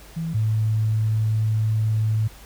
sine tone pair in turn, 163.7 / 109.26 Hz, E3 / A2, -12 / -12 cents, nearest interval perfect fifth, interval 700 cents, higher first, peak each -24 / -18 dBFS, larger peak second, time 0.16-0.34 / 0.34-2.28 s, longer second, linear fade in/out 10 ms, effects added 50 Hz sine -46 dBFS peak until 2.45 s + pink hiss -47 dBFS RMS until 2.45 s

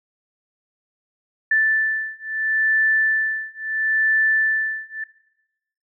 sine beating tone pair, 1760 / 1760.74 Hz, A6 / A6, 0 / +1 cents, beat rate 0.74 Hz, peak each -20 dBFS, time 1.51-5.04 s, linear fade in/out 5 ms, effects noise-tail reverb RT60 0.9 s tail -17 dB re dry

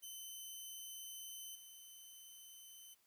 10% pulse tone with level steps, 3048 Hz, G7, 49 cents flat, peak -40 / -47 dBFS, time 0.02-2.95 s, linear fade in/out 20 ms, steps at 1.55 s, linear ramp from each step 5 ms, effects white hiss -75 dBFS RMS until 3.06 s

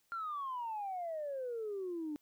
sine exponential sweep, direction down, 1396.9 to 291.9 Hz, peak -36 dBFS, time 0.12-2.16 s, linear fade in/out 0 ms, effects tanh soft clip ceiling -33 dBFS + white hiss -75 dBFS RMS until 2.21 s

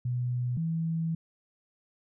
sine tone pair in turn, 123.47 / 163.67 Hz, B2 / E3, 0 / -12 cents, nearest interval perfect fourth, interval 488 cents, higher second, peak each -27 dBFS, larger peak neither, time 0.05-0.57 / 0.57-1.15 s, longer second, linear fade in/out 5 ms, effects none

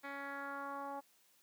10% pulse tone with low-pass filter sweep, 279.5 Hz, C#4, 14 cents sharp, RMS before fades -44 dBFS, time 0.03-1.01 s, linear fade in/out 20 ms, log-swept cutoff 2400 to 860 Hz, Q 2.7, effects white hiss -70 dBFS RMS until 1.42 s + high-pass 150 Hz 12 dB/octave

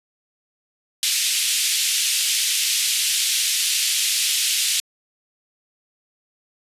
pink band-pass noise, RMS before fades -21 dBFS, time 1.03-4.8 s, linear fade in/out 0 ms, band 2700 to 12000 Hz, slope 24 dB/octave, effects resampled to 32000 Hz

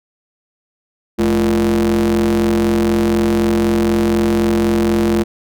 square ring-modulated tone, 64.5 Hz, C2, 24 cents flat, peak -10 dBFS, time 1.18-5.24 s, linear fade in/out 20 ms, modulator 280 Hz, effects none

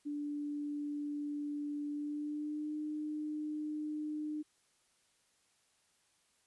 sine tone with pitch glide, 292.4 to 303.1 Hz, D4 to D#4, -7 to -45 cents, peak -36 dBFS, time 0.05-4.43 s, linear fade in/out 20 ms, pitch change +62 cents, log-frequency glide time 1.9-2.75 s, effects white hiss -73 dBFS RMS until 6.46 s + resampled to 24000 Hz

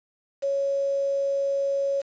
sine tone with quantisation, 554.4 Hz, C#5, in tune, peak -22 dBFS, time 0.42-2.02 s, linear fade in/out 20 ms, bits 7, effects resampled to 16000 Hz

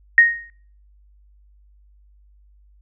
sine tone with exponential decay, 1864.7 Hz, A#6, in tune, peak -5 dBFS, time 0.18-0.5 s, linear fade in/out 1 ms, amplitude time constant 68 ms, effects noise-tail reverb RT60 0.5 s tail -21 dB re dry + added 50 Hz sine -50 dBFS peak until 2.81 s

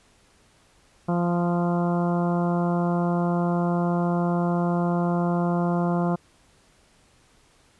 harmonic tone with a mistuned harmonic, 173.7 Hz, F3, 9 cents flat, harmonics 1 / 2 / 3 / 4 / 5 / 6 / 7 / 8, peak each -22 / -29 / -32 / -30 / -36 / -35 / -39 / -41 dBFS, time 1.08-6.16 s, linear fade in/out 10 ms, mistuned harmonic 7, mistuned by +20 cents, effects pink hiss -59 dBFS RMS until 7.79 s + resampled to 24000 Hz

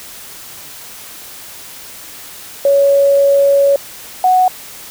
sine tone pair in turn, 559 / 739.1 Hz, C#5 / F#5, +14 / -2 cents, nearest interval perfect fourth, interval 484 cents, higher second, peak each -7 dBFS, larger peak neither, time 2.65-3.76 / 4.24-4.48 s, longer first, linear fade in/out 2 ms, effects white hiss -33 dBFS RMS until 4.9 s

